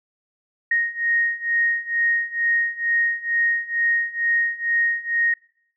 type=beating tone pair; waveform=sine; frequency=1864.7 / 1866.9 Hz; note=A#6 / A#6; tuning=0 / +2 cents; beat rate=2.2 Hz; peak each=-23 / -21 dBFS; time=0.71-5.34 s; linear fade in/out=5 ms; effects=noise-tail reverb RT60 0.7 s tail -25 dB re dry